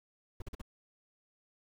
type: noise bursts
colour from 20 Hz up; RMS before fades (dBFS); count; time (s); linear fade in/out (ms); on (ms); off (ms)
brown; -40; 4; 0.4-0.616; 5; 21; 44
effects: none